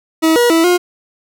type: tone with pitch steps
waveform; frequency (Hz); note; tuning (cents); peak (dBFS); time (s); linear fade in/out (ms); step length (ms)
40% pulse; 321.2 / 480.2 / 328.1 / 356.1; E4 / B4 / E4 / F4; -45 / -49 / -8 / +34; -8; 0.22-0.78; 20; 140
effects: none